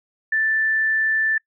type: tone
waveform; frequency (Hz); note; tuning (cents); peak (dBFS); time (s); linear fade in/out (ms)
sine; 1764; A6; +4; -17; 0.32-1.38; 5
effects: noise-tail reverb RT60 0.1 s tail -26 dB re dry